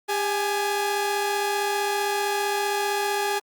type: tone pair together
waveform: sawtooth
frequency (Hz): 401.8 / 839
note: G4 / G#5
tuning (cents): +43 / +17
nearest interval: octave + minor second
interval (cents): 1274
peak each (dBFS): -22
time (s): 0.08-3.4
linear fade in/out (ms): 20
effects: Opus 48 kbps